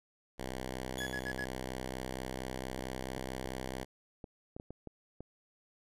5% pulse tone with pitch glide, 64.2 to 64.61 Hz, C2 to C2, -32 to -21 cents, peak -27 dBFS, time 0.38-3.85 s, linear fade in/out 20 ms, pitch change +11 cents, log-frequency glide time 1.86-3.14 s
sawtooth tone with exponential decay, 3386 Hz, G#7, 33 cents sharp, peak -36 dBFS, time 0.98-1.4 s, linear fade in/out 1 ms, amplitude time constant 91 ms
triangle tone bursts, 1688 Hz, G#6, 28 cents sharp, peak -35 dBFS, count 4, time 1-1.45 s, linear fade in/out 10 ms, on 69 ms, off 58 ms
clicks, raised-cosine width 2 ms, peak -31 dBFS, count 9, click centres 2.789 / 3.173 / 3.456 / 4.242 / 4.565 / 4.599 / 4.706 / 4.873 / 5.206 s
effects resampled to 32000 Hz

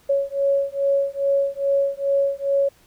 sine beating tone pair, 554.4 / 556.8 Hz, C#5 / C#5, 0 / +8 cents, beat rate 2.4 Hz, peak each -21 dBFS, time 0.09-2.69 s, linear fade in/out 10 ms, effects pink hiss -56 dBFS RMS until 2.86 s

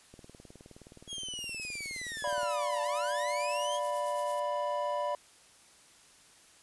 click train, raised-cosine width 2 ms, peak -37 dBFS, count 45, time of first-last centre 0.14-2.432 s, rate 19.2 Hz
sawtooth linear two-way sweep, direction down then up, 3331 to 870 to 3331 Hz, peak -34 dBFS, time 1.07-3.8 s, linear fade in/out 50 ms, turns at 2.82 s
violet noise with tremolo, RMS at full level -41 dBFS, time 1.61-4.4 s, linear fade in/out 5 ms, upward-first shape triangle, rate 9 Hz, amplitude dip 65%
triangle chord, B diminished, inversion first, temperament equal with one note detuned, 587.3 / 702.5 / 987.8 Hz, D5 / F5 / B5, 0 / +10 / 0 cents, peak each -31 / -37 / -32 dBFS, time 2.24-5.15 s, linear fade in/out 2 ms
effects white hiss -59 dBFS RMS until 6.62 s + resampled to 24000 Hz

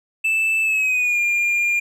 triangle tone with pitch glide, 2638 to 2405 Hz, E7 to D7, +1 to +41 cents, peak -15 dBFS, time 0.24-1.8 s, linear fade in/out 10 ms, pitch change -160 cents, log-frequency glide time 0.62-1.2 s, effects none

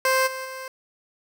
15% pulse tone with level steps, 523.3 Hz, C5, in tune, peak -12 / -24 / -27 dBFS, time 0.05-0.68 s, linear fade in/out 2 ms, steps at 0.26 / 0.44 s, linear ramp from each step 20 ms, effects none

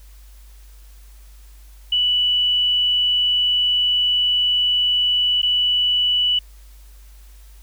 sine tone with dropouts, 2960 Hz, F#7, in tune, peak -15 dBFS, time 1.92-6.39 s, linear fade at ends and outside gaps 5 ms, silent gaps 5.418-5.429 s, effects added 50 Hz sine -41 dBFS peak until 7.62 s + white hiss -54 dBFS RMS until 7.62 s

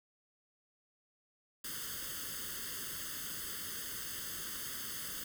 white noise with comb filter, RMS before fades -42 dBFS, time 1.64-5.24 s, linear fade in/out 5 ms, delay 0.62 ms, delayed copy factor +0.95, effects none

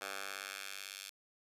10% pulse tone with high-pass filter sweep, 98 Hz, G2, in tune, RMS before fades -45 dBFS, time 0.01-1.1 s, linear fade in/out 5 ms, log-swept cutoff 920 to 3400 Hz, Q 0.92, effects resampled to 32000 Hz

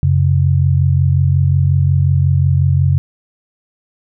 sine tone pair together, 91.4 / 136.95 Hz, F#2 / C#3, -21 / -21 cents, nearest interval perfect fifth, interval 700 cents, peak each -12 dBFS, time 0.03-2.98 s, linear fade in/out 0 ms, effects none

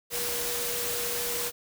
sine tone in noise, 479.3 Hz, A#4, 48 cents sharp, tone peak -36 dBFS, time 0.1-1.52 s, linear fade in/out 50 ms, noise white, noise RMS -31 dBFS, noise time 0.1-1.52 s, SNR -8 dB, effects none

